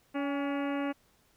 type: harmonic tone with a mistuned harmonic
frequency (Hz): 282.8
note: C#4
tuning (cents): +35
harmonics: 1 / 2 / 3 / 4 / 5 / 6 / 7 / 8 / 9 / 10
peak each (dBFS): -31 / -37 / -41 / -43 / -45 / -47 / -48 / -49 / -50 / -51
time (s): 0.14-0.93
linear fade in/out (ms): 20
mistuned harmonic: 3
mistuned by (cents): -51
effects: pink hiss -67 dBFS RMS until 1.36 s